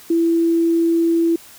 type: tone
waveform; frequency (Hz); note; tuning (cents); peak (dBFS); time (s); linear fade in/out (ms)
sine; 333.5; E4; +20; -13; 0.1-1.36; 5
effects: white hiss -43 dBFS RMS until 1.58 s